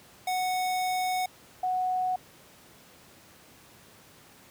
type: tone pair in turn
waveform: square / sine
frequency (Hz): 738 / 738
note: F#5 / F#5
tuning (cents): -5 / -5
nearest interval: unison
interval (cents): 0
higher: neither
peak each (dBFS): -27 / -25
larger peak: second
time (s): 0.27-1.26 / 1.63-2.16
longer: first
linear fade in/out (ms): 5
effects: pink hiss -54 dBFS RMS until 4.5 s + high-pass 100 Hz 12 dB/octave